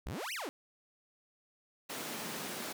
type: exponential two-way sweep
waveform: sawtooth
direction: up then down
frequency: 46.25 to 3136 to 247.3 Hz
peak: -34 dBFS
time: 0.06-0.49 s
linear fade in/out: 0 ms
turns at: 0.33 s
type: high-pass noise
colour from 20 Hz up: pink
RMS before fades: -41 dBFS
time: 1.89-2.73 s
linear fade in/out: 10 ms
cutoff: 170 Hz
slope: 24 dB/octave
effects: none